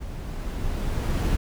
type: noise with level ramp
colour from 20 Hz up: brown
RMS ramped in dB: -35 to -21 dBFS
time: 0-1.37 s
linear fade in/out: 20 ms
effects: none